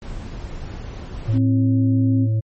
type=noise; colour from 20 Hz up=brown; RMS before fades=-31 dBFS; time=0.02-1.38 s; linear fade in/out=2 ms
type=harmonic tone; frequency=110 Hz; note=A2; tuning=in tune; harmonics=1 / 3 / 5; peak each=-16 / -36 / -38 dBFS; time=1.27-2.41 s; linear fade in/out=20 ms
type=tone; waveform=sine; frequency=264.4 Hz; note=C4; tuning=18 cents sharp; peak=-17 dBFS; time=1.32-2.28 s; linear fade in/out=50 ms
effects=MP3 32 kbps